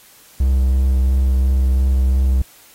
triangle tone with vibrato, 65.41 Hz, C2, in tune, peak -10 dBFS, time 0.4-2.42 s, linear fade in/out 5 ms, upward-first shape sine, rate 2.9 Hz, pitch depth 16 cents each way, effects white hiss -47 dBFS RMS until 2.74 s + AAC 48 kbps

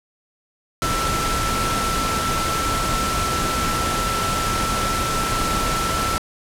sine tone in noise, 1333 Hz, E6, 19 cents sharp, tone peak -23 dBFS, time 0.82-6.18 s, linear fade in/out 0 ms, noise pink, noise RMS -23 dBFS, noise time 0.82-6.18 s, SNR -3 dB, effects low-pass 11000 Hz 12 dB/octave

